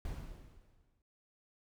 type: noise with exponential decay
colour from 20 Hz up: brown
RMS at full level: -38 dBFS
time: 0.05-1.02 s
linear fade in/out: 2 ms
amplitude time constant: 210 ms
effects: none